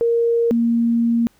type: tone pair in turn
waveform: sine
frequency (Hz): 466.2 / 233.1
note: A#4 / A#3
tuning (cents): 0 / 0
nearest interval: octave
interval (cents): 1200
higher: first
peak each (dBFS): -14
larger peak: neither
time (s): 0.01-0.51 / 0.51-1.27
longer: second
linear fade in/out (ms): 0
effects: pink hiss -58 dBFS RMS until 1.39 s